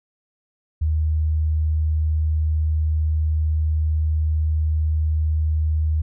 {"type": "tone", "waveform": "sine", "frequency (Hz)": 77.78, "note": "D#2", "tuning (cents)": 0, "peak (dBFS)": -17, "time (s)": [0.81, 6.02], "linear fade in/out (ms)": 10, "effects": []}